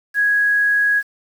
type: tone with quantisation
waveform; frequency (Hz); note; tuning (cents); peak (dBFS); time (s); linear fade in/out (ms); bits
sine; 1661.2; G#6; 0; -13; 0.14-1.03; 50; 7
effects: none